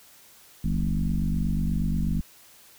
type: tone with frequency modulation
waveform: sine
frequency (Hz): 107.9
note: A2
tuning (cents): -33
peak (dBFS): -22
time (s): 0.64-2.21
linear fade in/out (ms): 5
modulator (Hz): 48.3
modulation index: 2.5
effects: white hiss -53 dBFS RMS until 2.78 s